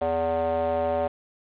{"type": "tone with band-pass filter", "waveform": "square", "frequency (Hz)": 82.41, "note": "E2", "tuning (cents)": 0, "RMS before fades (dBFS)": -25, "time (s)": [0.01, 1.08], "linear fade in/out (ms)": 10, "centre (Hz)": 640, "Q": 6.3, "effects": ["resampled to 8000 Hz", "8-bit"]}